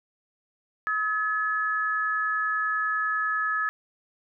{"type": "tone pair together", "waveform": "sine", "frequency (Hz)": [1279.9, 1710], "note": ["D#6", "A6"], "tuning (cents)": [49, -50], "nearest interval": "perfect fourth", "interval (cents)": 501, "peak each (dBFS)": [-27, -26], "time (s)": [0.87, 3.69], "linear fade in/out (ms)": 0, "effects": []}